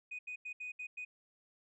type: tone bursts at uneven times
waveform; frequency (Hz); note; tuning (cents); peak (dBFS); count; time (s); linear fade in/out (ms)
sine; 2489; D#7; 0; -39; 6; 0.11-0.19 / 0.27-0.36 / 0.45-0.53 / 0.6-0.72 / 0.79-0.87 / 0.97-1.05; 10
effects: tanh soft clip ceiling -37 dBFS